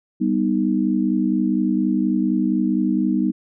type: chord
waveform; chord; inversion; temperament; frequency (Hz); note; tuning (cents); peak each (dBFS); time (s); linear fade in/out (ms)
sine; G augmented; none; equal; 196 / 246.9 / 311.1; G3 / B3 / D#4; 0 / 0 / 0; -21; 0.2-3.32; 20
effects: none